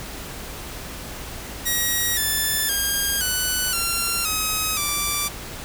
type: tone with pitch steps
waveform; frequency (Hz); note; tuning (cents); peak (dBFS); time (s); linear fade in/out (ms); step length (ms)
5% pulse; 1900 / 1752.4 / 1616.3 / 1490.7 / 1374.9 / 1268.1 / 1169.6; A#6 / A6 / G#6 / F#6 / F6 / D#6 / D6; +33 / -7 / -47 / +12 / -27 / +33 / -7; -10; 1.65-5.29; 20; 520
effects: added 55 Hz sine -40 dBFS peak until 5.64 s + pink hiss -35 dBFS RMS until 5.64 s